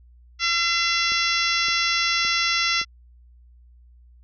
harmonic tone, 680 Hz, F5, 46 cents flat, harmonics 2 / 3 / 4 / 5 / 6 / 7 / 8 / 9, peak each -27 / -25 / -27 / -28 / -30 / -30 / -28 / -33 dBFS, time 0.39-2.85 s, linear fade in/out 50 ms
click train, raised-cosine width 2 ms, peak -28 dBFS, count 4, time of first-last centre 1.12-2.815 s, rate 1.77 Hz
effects added 60 Hz sine -48 dBFS peak until 4.23 s

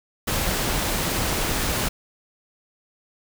pink noise, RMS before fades -24 dBFS, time 0.27-1.89 s, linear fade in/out 10 ms, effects none

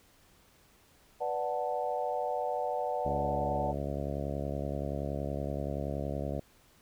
sine chord, B minor seventh, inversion none, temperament equal, 493.9 / 587.3 / 740 / 880 Hz, B4 / D5 / F#5 / A5, 0 / 0 / 0 / 0 cents, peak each -36 / -35 / -34 / -38 dBFS, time 1.2-3.73 s, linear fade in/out 20 ms
harmonic tone, 70.6 Hz, C#2, 32 cents sharp, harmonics 1 / 2 / 3 / 4 / 5 / 6 / 7 / 8 / 9 / 10, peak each -38 / -38 / -41 / -42 / -45 / -44 / -45 / -41 / -42 / -48 dBFS, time 3.05-6.4 s, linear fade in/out 5 ms
effects pink hiss -63 dBFS RMS until 6.81 s

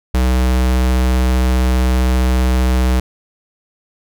square tone, 63.2 Hz, B1, 41 cents sharp, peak -12 dBFS, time 0.14-3 s, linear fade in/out 5 ms, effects none

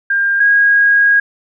sine tone pair in turn, 1602 / 1639.4 Hz, G6 / G#6, +37 / -23 cents, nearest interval unison, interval 40 cents, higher second, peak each -11 / -7 dBFS, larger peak second, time 0.1-0.4 / 0.4-1.2 s, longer second, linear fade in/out 5 ms, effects none

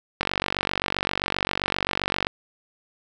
click train, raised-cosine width 0.3 ms, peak -6 dBFS, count 99, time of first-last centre 0.21-2.269 s, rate 47.6 Hz, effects none

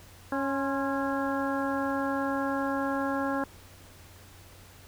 harmonic tone with a mistuned harmonic, 275 Hz, C#4, 14 cents flat, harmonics 1 / 2 / 3 / 4 / 5 / 6, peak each -30 / -33 / -35 / -36 / -37 / -38 dBFS, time 0.32-3.44 s, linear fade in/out 2 ms, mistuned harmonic 4, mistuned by -55 cents, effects added 92 Hz sine -53 dBFS peak until 4.87 s + pink hiss -53 dBFS RMS until 4.87 s

